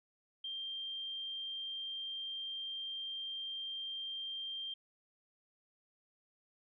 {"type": "tone", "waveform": "sine", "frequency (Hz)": 3175, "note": "G7", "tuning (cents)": 21, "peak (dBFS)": -39, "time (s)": [0.44, 4.74], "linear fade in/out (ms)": 5, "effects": []}